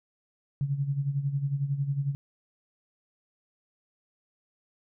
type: tone with tremolo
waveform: sine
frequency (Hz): 140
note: C#3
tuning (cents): +18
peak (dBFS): -23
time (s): 0.61-2.15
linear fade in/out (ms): 0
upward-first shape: sine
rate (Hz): 11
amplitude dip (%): 70
effects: none